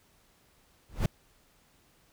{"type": "noise with exponential growth", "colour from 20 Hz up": "brown", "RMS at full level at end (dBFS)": -20, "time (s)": [0.88, 1.06], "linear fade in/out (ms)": 5, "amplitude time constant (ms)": 38, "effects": ["pink hiss -65 dBFS RMS until 2.12 s"]}